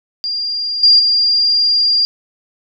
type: tone with level steps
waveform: sine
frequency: 4793 Hz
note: D8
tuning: 34 cents sharp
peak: -17 / -5 / -10 dBFS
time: 0.24-2.05 s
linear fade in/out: 0 ms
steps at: 0.83 / 0.99 s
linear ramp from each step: 5 ms
effects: none